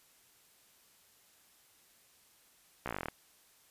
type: slowing click train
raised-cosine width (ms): 0.5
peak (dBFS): -21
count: 12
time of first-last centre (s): 2.86-3.085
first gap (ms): 15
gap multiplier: 1.06
effects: white hiss -65 dBFS RMS until 3.7 s + resampled to 32000 Hz